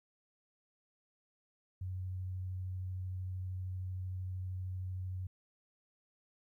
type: tone with vibrato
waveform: sine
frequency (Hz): 92.5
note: F#2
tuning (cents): 0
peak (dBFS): -37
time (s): 1.81-5.27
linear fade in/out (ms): 5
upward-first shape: sine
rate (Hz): 13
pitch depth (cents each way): 10
effects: 13-bit